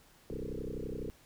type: tone with frequency modulation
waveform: sine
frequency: 229.3 Hz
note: A#3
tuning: 28 cents flat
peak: -36 dBFS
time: 0.3-1.1 s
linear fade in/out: 0 ms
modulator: 31.9 Hz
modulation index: 7.8
effects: pink hiss -62 dBFS RMS until 1.25 s